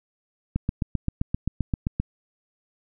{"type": "click train", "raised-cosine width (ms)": 5, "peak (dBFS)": -11, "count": 12, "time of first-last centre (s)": [0.56, 2], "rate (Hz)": 7.64, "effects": []}